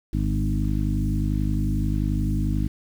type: harmonic tone with a mistuned harmonic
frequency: 51.3 Hz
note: G#1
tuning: 21 cents flat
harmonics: 1 / 2 / 3 / 4 / 5 / 6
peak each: -24 / -27 / -29 / -30 / -31 / -32 dBFS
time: 0.13-2.68 s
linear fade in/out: 5 ms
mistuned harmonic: 3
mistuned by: -18 cents
effects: 8-bit